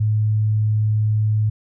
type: tone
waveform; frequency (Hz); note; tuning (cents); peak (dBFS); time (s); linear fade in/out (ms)
sine; 107.4; A2; -41; -15; 0-1.5; 10
effects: none